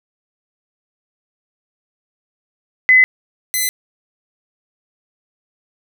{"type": "tone pair in turn", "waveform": ["sine", "5% pulse"], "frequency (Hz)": [2024, 2024], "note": ["B6", "B6"], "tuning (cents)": [42, 42], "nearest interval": "unison", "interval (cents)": 0, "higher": "neither", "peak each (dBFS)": -6, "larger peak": "neither", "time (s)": [[2.89, 3.04], [3.54, 3.69]], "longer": "neither", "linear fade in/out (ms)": 0, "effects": []}